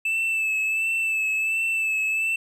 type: tone with vibrato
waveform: triangle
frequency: 2633 Hz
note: E7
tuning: 3 cents flat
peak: -20 dBFS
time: 0.05-2.36 s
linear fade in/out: 5 ms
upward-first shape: sine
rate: 1.4 Hz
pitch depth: 30 cents each way
effects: none